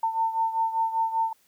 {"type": "beating tone pair", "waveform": "sine", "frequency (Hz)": [900, 905.1], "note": ["A5", "A5"], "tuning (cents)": [39, 49], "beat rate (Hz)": 5.1, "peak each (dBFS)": [-24, -29], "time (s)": [0.03, 1.33], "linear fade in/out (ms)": 5, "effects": ["white hiss -64 dBFS RMS until 1.47 s"]}